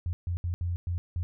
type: tone bursts at uneven times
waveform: sine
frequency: 87.31 Hz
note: F2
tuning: in tune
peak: -27 dBFS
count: 6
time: 0.06-0.13 / 0.27-0.37 / 0.44-0.54 / 0.61-0.76 / 0.87-0.98 / 1.16-1.23 s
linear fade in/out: 0 ms
effects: none